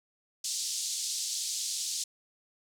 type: band-pass noise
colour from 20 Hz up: white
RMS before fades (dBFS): -34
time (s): 0.44-2.04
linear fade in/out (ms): 5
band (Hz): 4000 to 8000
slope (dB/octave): 24
effects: none